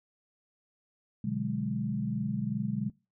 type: chord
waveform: sine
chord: G# half-diminished seventh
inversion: first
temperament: equal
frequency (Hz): 123.47 / 146.83 / 185 / 207.7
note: B2 / D3 / F#3 / G#3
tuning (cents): 0 / 0 / 0 / 0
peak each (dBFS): -36 / -36 / -36 / -32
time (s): 1.24-2.9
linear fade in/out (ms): 5
effects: noise-tail reverb RT60 0.3 s tail -23 dB re dry